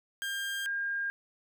30% pulse / sine tone pair in turn, 1600 / 1611.1 Hz, G6 / G6, +35 / +47 cents, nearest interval unison, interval 12 cents, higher second, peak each -30 / -30 dBFS, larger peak neither, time 0.22-0.66 / 0.66-1.1 s, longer neither, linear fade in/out 0 ms, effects none

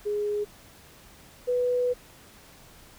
sine tone pair in turn, 415.3 / 493.9 Hz, G#4 / B4, 0 / 0 cents, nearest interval minor third, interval 300 cents, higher second, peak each -25 / -22 dBFS, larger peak second, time 0.05-0.45 / 1.47-1.94 s, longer second, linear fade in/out 20 ms, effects pink hiss -52 dBFS RMS until 2.98 s

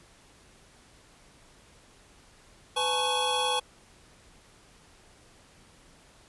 square tone cluster, 503 / 844 / 902 / 1100 / 3351 Hz, B4 / G#5 / A5 / C#6 / G#7, +32 / +28 / +43 / -14 / +15 cents, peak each -33 / -31 / -38 / -35 / -30 dBFS, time 2.76-3.6 s, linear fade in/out 10 ms, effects pink hiss -57 dBFS RMS until 6.28 s + resampled to 24000 Hz

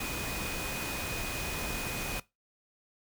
sine tone in noise, 2489 Hz, D#7, in tune, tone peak -40 dBFS, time 0-2.2 s, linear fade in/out 5 ms, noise pink, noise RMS -36 dBFS, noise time 0-2.2 s, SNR -7 dB, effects noise-tail reverb RT60 0.2 s tail -19 dB re dry

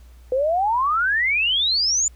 sine exponential sweep, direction up, 495.5 to 7160 Hz, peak -17 dBFS, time 0.32-2.08 s, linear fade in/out 2 ms, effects added 60 Hz sine -43 dBFS peak until 2.15 s + pink hiss -58 dBFS RMS until 2.15 s

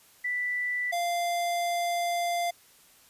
sine / square tone pair in turn, 1975.5 / 694 Hz, B6 / F5, 0 / -11 cents, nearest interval octave + tritone, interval 1811 cents, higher first, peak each -27 dBFS, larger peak neither, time 0.24-0.92 / 0.92-2.51 s, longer second, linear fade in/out 10 ms, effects white hiss -58 dBFS RMS until 3.09 s + resampled to 32000 Hz

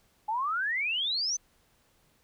sine exponential sweep, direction up, 830.6 to 6240 Hz, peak -27 dBFS, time 0.28-1.37 s, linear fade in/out 10 ms, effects pink hiss -67 dBFS RMS until 2.23 s

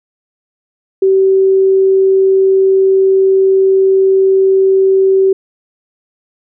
sine tone, 384 Hz, G4, 36 cents flat, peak -6 dBFS, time 1.02-5.33 s, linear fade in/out 5 ms, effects none

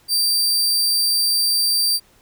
sawtooth tone, 4685 Hz, D8, 5 cents flat, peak -13 dBFS, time 0.08-2 s, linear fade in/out 50 ms, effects pink hiss -55 dBFS RMS until 2.21 s

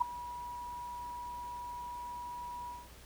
sine tone with ADSR envelope, 970 Hz, B5, 31 cents flat, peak -22 dBFS, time 0-2.89 s, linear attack 17 ms, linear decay 7 ms, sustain -18 dB, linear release 200 ms, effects added 60 Hz sine -55 dBFS peak until 3.05 s + pink hiss -56 dBFS RMS until 3.05 s

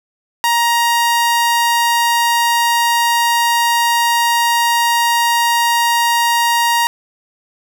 sawtooth tone, 940 Hz, A#5, 14 cents sharp, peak -8 dBFS, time 0.44-6.87 s, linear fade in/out 0 ms, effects none

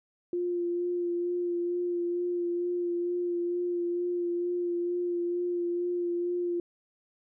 sine tone with vibrato, 350 Hz, F4, 4 cents sharp, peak -27 dBFS, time 0.33-6.6 s, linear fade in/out 2 ms, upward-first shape sine, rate 2.2 Hz, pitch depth 17 cents each way, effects none

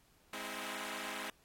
5% pulse chord, Ab augmented, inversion none, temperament equal with one note detuned, 207.7 / 261.6 / 324 Hz, Ab3 / C4 / E4, 0 / 0 / -30 cents, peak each -34 dBFS, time 0.33-1.3 s, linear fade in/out 2 ms, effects pink hiss -69 dBFS RMS until 1.44 s + AAC 48 kbps

